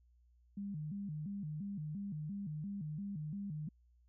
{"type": "tone with vibrato", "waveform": "sine", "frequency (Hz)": 174.5, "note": "F3", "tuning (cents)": -1, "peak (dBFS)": -39, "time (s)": [0.57, 3.69], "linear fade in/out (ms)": 5, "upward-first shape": "square", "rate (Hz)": 2.9, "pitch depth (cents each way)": 240, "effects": ["added 60 Hz sine -65 dBFS peak until 4.08 s"]}